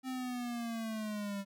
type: linear sweep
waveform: square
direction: down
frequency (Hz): 261.6 to 196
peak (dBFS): -37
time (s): 0.03-1.45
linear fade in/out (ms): 50
effects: none